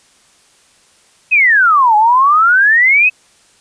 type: exponential two-way sweep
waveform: sine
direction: down then up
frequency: 2600 to 830 to 2600 Hz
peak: -6 dBFS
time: 1.31-3.1 s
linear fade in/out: 20 ms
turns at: 1.96 s
effects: white hiss -50 dBFS RMS until 3.6 s + resampled to 22050 Hz